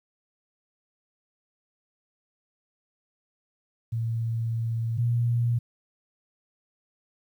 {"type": "tone pair in turn", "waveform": "sine", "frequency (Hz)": [114.5, 118.7], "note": ["A#2", "A#2"], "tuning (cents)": [-31, 32], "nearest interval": "minor second", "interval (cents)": 63, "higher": "second", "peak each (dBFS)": [-25, -21], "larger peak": "second", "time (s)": [[3.92, 4.98], [4.98, 5.59]], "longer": "first", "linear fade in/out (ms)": 10, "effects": ["10-bit"]}